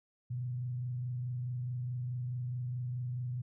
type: tone with frequency modulation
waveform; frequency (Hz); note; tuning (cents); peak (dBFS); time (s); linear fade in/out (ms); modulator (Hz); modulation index
sine; 123.9; B2; +6; -34; 0.3-3.42; 10; 24.7; 0.28
effects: none